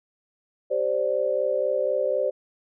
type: chord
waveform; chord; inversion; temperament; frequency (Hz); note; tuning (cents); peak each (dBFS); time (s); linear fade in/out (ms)
sine; G suspended fourth; none; equal; 392 / 523.3 / 587.3; G4 / C5 / D5; 0 / 0 / 0; -30 / -24 / -25; 0.7-2.31; 20
effects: none